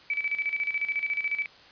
sine tone with tremolo, 2300 Hz, D7, 37 cents flat, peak -24 dBFS, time 0.1-1.46 s, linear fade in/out 2 ms, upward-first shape square, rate 14 Hz, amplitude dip 70%, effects white hiss -52 dBFS RMS until 1.71 s + resampled to 11025 Hz

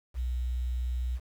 sine tone with quantisation, 61.74 Hz, B1, in tune, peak -28 dBFS, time 0.14-1.2 s, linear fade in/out 50 ms, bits 9, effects none

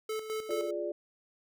square tone with tremolo, 435.3 Hz, A4, 19 cents flat, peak -33 dBFS, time 0.09-0.71 s, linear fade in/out 5 ms, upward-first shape square, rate 4.8 Hz, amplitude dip 60%
sine chord, D diminished, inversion first, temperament equal with one note detuned, 349.2 / 416.7 / 587.3 Hz, F4 / Ab4 / D5, 0 / +6 / 0 cents, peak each -36 / -38 / -35 dBFS, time 0.49-0.92 s, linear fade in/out 5 ms
effects none

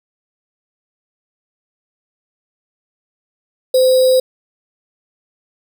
sine tone with sample-and-hold, 515 Hz, C5, 28 cents flat, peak -8 dBFS, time 3.74-4.2 s, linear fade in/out 5 ms, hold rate 4410 Hz, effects none

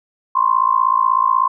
sine tone with amplitude modulation, 1049 Hz, C6, 4 cents sharp, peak -8 dBFS, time 0.35-1.48 s, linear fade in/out 10 ms, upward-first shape sine, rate 56.3 Hz, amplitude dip 95%, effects none

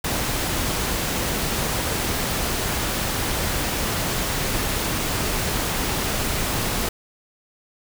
pink noise, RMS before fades -24 dBFS, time 0.04-6.89 s, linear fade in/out 5 ms, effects none

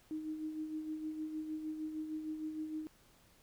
sine tone with tremolo, 311.1 Hz, D#4, in tune, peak -36 dBFS, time 0.11-2.87 s, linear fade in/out 0 ms, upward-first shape sine, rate 6.5 Hz, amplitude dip 50%, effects pink hiss -66 dBFS RMS until 3.42 s

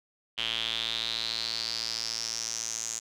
square tone with band-pass filter sweep, 56.9 Hz, A#1, 41 cents flat, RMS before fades -33 dBFS, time 0.37-3 s, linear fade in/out 20 ms, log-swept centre 3100 to 6800 Hz, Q 6.7, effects none

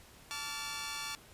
10% pulse chord, D minor, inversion second, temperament equal with one note detuned, 880 / 1151.8 / 1396.9 Hz, A5 / D6 / F6, 0 / -34 / 0 cents, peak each -35 / -33 / -35 dBFS, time 0.31-1.15 s, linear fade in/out 0 ms, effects pink hiss -57 dBFS RMS until 1.33 s + resampled to 32000 Hz

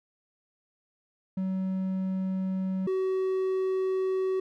triangle tone pair in turn, 188.8 / 377.6 Hz, F#3 / F#4, +35 / +35 cents, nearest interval octave, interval 1200 cents, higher second, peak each -25 / -23 dBFS, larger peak second, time 1.37-2.87 / 2.87-4.4 s, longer second, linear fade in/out 5 ms, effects none

